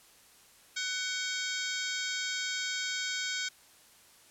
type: harmonic tone with a mistuned harmonic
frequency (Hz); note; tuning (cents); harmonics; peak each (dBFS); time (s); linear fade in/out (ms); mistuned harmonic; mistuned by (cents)
748; F#5; +19; 2 / 3 / 4 / 5 / 6 / 7 / 8 / 9 / 10; -37 / -39 / -40 / -41 / -42 / -42 / -43 / -44 / -44; 0.76-3.49; 10; 4; +120
effects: white hiss -59 dBFS RMS until 4.3 s + low-pass 12000 Hz 12 dB/octave